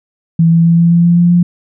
sine tone with pitch steps, 165.3 / 166.64 / 168 / 169.36 / 170.73 / 172.12 / 173.52 / 174.93 Hz, E3 / E3 / E3 / E3 / F3 / F3 / F3 / F3, +5 / +19 / +33 / +47 / -39 / -25 / -11 / +3 cents, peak -5 dBFS, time 0.39-1.43 s, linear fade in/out 5 ms, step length 130 ms, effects none

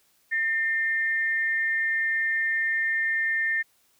sine tone pair together, 1809.6 / 2105 Hz, A6 / C7, +48 / +10 cents, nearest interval minor third, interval 262 cents, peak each -23 / -31 dBFS, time 0.31-3.63 s, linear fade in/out 20 ms, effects white hiss -65 dBFS RMS until 3.99 s

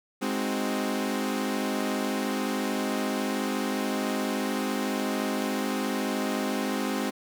sawtooth chord, Ab dominant seventh, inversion none, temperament equal, 207.7 / 261.6 / 311.1 / 370 Hz, Ab3 / C4 / Eb4 / Gb4, 0 / 0 / 0 / 0 cents, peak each -27 / -26 / -32 / -32 dBFS, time 0.21-7.11 s, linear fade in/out 20 ms, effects none

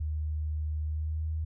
sine tone with pitch glide, 76.7 to 78.81 Hz, D#2 to D#2, -24 to +23 cents, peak -29 dBFS, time 0-1.45 s, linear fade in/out 10 ms, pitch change +47 cents, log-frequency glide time 0.87-1.26 s, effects none

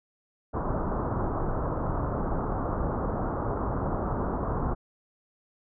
pink low-pass noise, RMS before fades -29 dBFS, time 0.53-4.75 s, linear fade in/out 20 ms, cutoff 1300 Hz, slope 48 dB/octave, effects none

